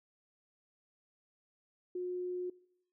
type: tone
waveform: sine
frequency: 360.6 Hz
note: F#4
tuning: 45 cents flat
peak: -35 dBFS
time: 1.95-2.5 s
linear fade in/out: 5 ms
effects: noise-tail reverb RT60 0.7 s tail -22 dB re dry